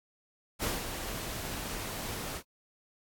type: noise with ADSR envelope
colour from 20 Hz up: pink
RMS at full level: -31 dBFS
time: 0.59-2.43 s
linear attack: 45 ms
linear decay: 180 ms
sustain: -7 dB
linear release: 73 ms
effects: AAC 64 kbps